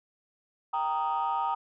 sine chord, Eb major, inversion first, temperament equal, 784 / 932.3 / 1244.5 Hz, G5 / Bb5 / Eb6, 0 / 0 / 0 cents, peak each -30 / -28 / -31 dBFS, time 0.73-1.55 s, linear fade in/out 10 ms, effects tanh soft clip ceiling -21 dBFS

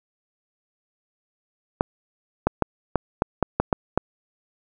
clicks, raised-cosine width 1 ms, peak -4 dBFS, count 9, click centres 1.809 / 2.47 / 2.623 / 2.957 / 3.221 / 3.427 / 3.6 / 3.728 / 3.976 s, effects none

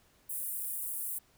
pink high-pass noise, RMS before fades -37 dBFS, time 0.29-1.19 s, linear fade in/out 10 ms, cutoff 9100 Hz, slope 48 dB/octave, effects pink hiss -66 dBFS RMS until 1.37 s

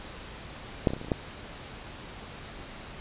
clicks, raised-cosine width 2 ms, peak -7 / -22 / -17 / -27 / -26 / -28 / -28 / -11 dBFS, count 8, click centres 0.872 / 0.905 / 0.935 / 0.966 / 1.014 / 1.047 / 1.084 / 1.118 s, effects pink hiss -43 dBFS RMS until 3 s + resampled to 8000 Hz

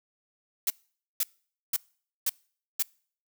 blue noise bursts, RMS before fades -26 dBFS, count 5, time 0.67-2.825 s, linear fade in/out 2 ms, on 31 ms, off 500 ms, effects noise-tail reverb RT60 0.5 s tail -26 dB re dry

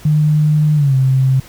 sine tone with pitch glide, 151.8 to 132.15 Hz, D#3 to C3, -42 to +18 cents, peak -9 dBFS, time 0.05-1.4 s, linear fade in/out 5 ms, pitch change -240 cents, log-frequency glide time 0.75-0.95 s, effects pink hiss -40 dBFS RMS until 1.48 s

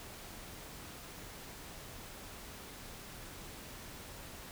silence, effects pink hiss -49 dBFS RMS until 4.51 s

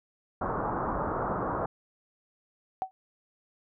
white low-pass noise, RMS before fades -31 dBFS, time 0.41-1.66 s, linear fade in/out 5 ms, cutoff 1300 Hz, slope 48 dB/octave
sine tone with exponential decay, 757 Hz, F#5, 39 cents sharp, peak -23 dBFS, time 2.82-2.91 s, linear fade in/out 0 ms, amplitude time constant 19 ms
effects none

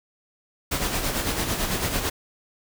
pink noise with tremolo, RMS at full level -24 dBFS, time 0.71-2.1 s, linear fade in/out 10 ms, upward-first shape sine, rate 9 Hz, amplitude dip 50%, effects none

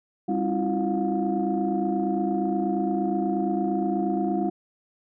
sine tone cluster, 199 / 268.9 / 323.6 / 352.1 / 715 Hz, G3 / C4 / E4 / F4 / F5, +26 / +47 / -32 / +14 / +41 cents, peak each -27 / -31 / -27 / -29 / -29 dBFS, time 0.28-4.5 s, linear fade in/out 10 ms, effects tanh soft clip ceiling -13 dBFS

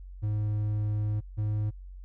triangle tone pair in turn, 105.4 / 105.81 Hz, G#2 / G#2, +26 / +33 cents, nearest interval unison, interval 7 cents, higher second, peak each -24 / -24 dBFS, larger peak neither, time 0.22-1.21 / 1.37-1.71 s, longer first, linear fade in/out 20 ms, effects added 46 Hz sine -41 dBFS peak until 2.04 s

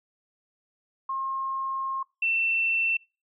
sine tone pair in turn, 1071 / 2687 Hz, C6 / E7, +40 / +33 cents, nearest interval octave + major third, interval 1593 cents, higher second, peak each -27 / -22 dBFS, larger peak second, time 1.09-2.03 / 2.22-2.97 s, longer first, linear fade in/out 5 ms, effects noise-tail reverb RT60 0.3 s tail -25 dB re dry

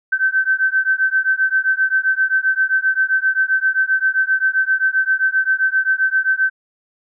sine beating tone pair, 1538 / 1545.6 Hz, G6 / G6, -33 / -25 cents, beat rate 7.6 Hz, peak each -17 dBFS, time 0.12-6.5 s, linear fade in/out 10 ms, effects none

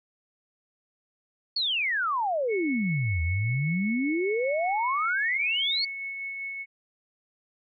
sine exponential two-way sweep, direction down then up, 4531 to 77.78 to 4531 Hz, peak -24 dBFS, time 1.56-5.85 s, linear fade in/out 5 ms, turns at 3.22 s
sine tone with tremolo, 2203 Hz, C#7, 11 cents flat, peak -31 dBFS, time 2.48-6.66 s, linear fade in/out 50 ms, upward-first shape sine, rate 5.1 Hz, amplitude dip 25%
effects none

